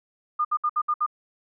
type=tone bursts; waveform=sine; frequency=1214 Hz; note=D#6; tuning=43 cents flat; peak=-20 dBFS; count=6; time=0.39-1.064 s; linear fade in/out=10 ms; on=59 ms; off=64 ms; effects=none